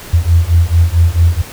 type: beating tone pair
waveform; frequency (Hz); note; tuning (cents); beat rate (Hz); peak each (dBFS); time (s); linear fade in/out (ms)
sine; 82.41 / 86.91; E2 / F2; 0 / -8; 4.5; -10; 0.13-1.42; 10
effects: pink hiss -31 dBFS RMS until 1.52 s